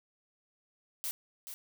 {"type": "noise with echo", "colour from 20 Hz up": "blue", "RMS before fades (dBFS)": -36, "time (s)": [1.04, 1.11], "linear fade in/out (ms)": 0, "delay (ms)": 430, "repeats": 1, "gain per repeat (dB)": -8, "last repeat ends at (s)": 1.54, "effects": []}